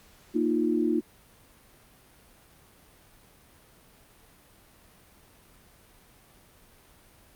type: chord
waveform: sine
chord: Bb suspended fourth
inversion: none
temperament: just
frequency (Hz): 233.1 / 310.8 / 349.6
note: Bb3 / Eb4 / F4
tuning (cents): 0 / -2 / +2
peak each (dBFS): -28 / -26 / -27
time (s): 0.34-1.01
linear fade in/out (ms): 20
effects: pink hiss -57 dBFS RMS until 7.35 s + Opus 48 kbps